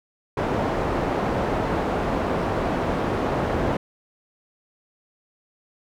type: low-pass noise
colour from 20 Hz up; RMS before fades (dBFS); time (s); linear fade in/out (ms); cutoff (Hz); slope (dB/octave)
white; -24; 0.37-3.77; 5; 720; 12
effects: none